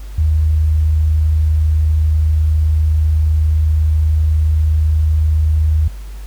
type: tone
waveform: sine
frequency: 77.78 Hz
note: D#2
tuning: in tune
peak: -10 dBFS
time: 0.18-5.88 s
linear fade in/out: 5 ms
effects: added 50 Hz sine -26 dBFS peak until 6.26 s + pink hiss -44 dBFS RMS until 6.26 s